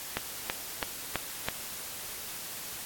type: click train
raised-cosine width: 0.3 ms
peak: -12 dBFS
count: 5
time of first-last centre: 0.17-1.486 s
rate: 3.04 Hz
effects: white hiss -40 dBFS RMS until 2.85 s + AAC 64 kbps